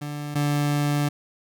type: tone pair in turn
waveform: 30% pulse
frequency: 146.83 / 145.82 Hz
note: D3 / D3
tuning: 0 / -12 cents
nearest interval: unison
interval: 12 cents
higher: first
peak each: -27 / -18 dBFS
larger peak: second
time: 0.01-0.35 / 0.35-1.09 s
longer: second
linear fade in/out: 10 ms
effects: none